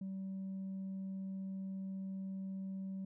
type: tone with tanh clipping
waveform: triangle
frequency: 191.8 Hz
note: G3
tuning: 37 cents flat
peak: -40 dBFS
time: 0.01-3.05 s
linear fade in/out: 5 ms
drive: 6 dB
effects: none